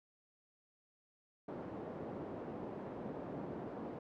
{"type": "band-pass noise", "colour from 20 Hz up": "pink", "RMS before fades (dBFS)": -45, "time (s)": [1.48, 3.99], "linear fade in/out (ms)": 5, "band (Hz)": [200, 610], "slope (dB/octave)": 12, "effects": []}